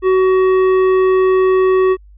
sine tone with tanh clipping, 375 Hz, F#4, 23 cents sharp, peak -11 dBFS, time 0.02-1.97 s, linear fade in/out 50 ms, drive 12 dB, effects added 50 Hz sine -39 dBFS peak until 2.17 s + resampled to 8000 Hz

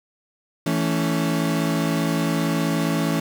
35% pulse chord, A major, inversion second, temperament equal with one note detuned, 164.81 / 220 / 279.3 Hz, E3 / A3 / C#4, 0 / 0 / +13 cents, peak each -21 / -25 / -23 dBFS, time 0.66-3.2 s, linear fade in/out 5 ms, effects 8-bit

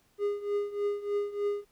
triangle tone with tremolo, 409.1 Hz, G#4, 26 cents flat, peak -23 dBFS, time 0.18-1.65 s, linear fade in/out 50 ms, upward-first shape triangle, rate 3.3 Hz, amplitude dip 85%, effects pink hiss -68 dBFS RMS until 1.71 s

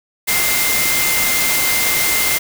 sine tone in noise, 2093 Hz, C7, in tune, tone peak -20 dBFS, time 0.27-2.39 s, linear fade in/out 20 ms, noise white, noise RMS -17 dBFS, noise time 0.27-2.39 s, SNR -6 dB, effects none

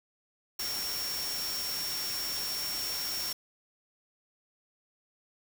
sine tone in noise, 5500 Hz, F8, 27 cents flat, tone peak -34 dBFS, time 0.59-3.33 s, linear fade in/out 5 ms, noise white, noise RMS -37 dBFS, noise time 0.59-3.33 s, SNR 0 dB, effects none

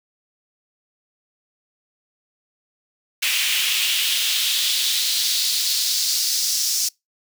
pink noise with high-pass filter sweep, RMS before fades -21 dBFS, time 3.22-6.89 s, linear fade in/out 10 ms, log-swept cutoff 2600 to 5500 Hz, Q 2.7, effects noise-tail reverb RT60 0.2 s tail -26 dB re dry

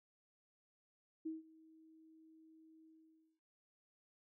sine tone with ADSR envelope, 319.3 Hz, D#4, 45 cents sharp, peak -38 dBFS, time 1.25-3.4 s, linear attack 13 ms, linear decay 160 ms, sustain -23 dB, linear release 540 ms, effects noise-tail reverb RT60 0.3 s tail -17 dB re dry

